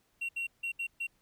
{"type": "tone bursts at uneven times", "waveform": "triangle", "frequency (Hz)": 2740, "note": "F7", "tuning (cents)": -34, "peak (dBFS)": -30, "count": 5, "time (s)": [[0.21, 0.29], [0.36, 0.47], [0.63, 0.72], [0.79, 0.87], [1, 1.07]], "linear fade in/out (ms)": 10, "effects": ["tanh soft clip ceiling -26 dBFS", "pink hiss -72 dBFS RMS until 1.21 s"]}